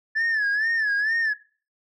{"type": "tone with vibrato", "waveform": "sine", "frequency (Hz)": 1735, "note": "A6", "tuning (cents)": -25, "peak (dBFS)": -18, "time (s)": [0.15, 1.34], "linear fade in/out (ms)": 20, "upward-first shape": "sine", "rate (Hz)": 2.2, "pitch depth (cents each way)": 110, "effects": ["noise-tail reverb RT60 0.4 s tail -21 dB re dry", "tanh soft clip ceiling -19 dBFS"]}